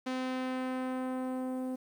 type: tone with low-pass filter sweep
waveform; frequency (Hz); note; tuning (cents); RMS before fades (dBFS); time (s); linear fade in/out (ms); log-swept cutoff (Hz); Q
sawtooth; 257.2; C4; -30; -35; 0.06-1.76; 10; 5100 to 540; 0.74
effects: 10-bit